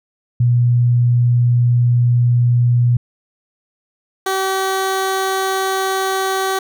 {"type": "tone pair in turn", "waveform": ["sine", "15% pulse"], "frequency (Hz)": [121.1, 382.8], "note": ["B2", "G4"], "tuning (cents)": [-34, -41], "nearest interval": "octave + minor sixth", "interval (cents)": 1993, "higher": "second", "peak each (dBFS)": -10, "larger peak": "neither", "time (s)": [[0.4, 2.97], [4.26, 6.59]], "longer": "first", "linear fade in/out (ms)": 5, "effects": []}